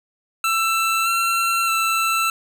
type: tone with pitch steps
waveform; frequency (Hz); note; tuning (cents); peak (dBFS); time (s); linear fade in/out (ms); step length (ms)
25% pulse; 1333 / 1355 / 1333; E6 / E6 / E6; +19 / +47 / +19; -14; 0.44-2.3; 2; 620
effects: none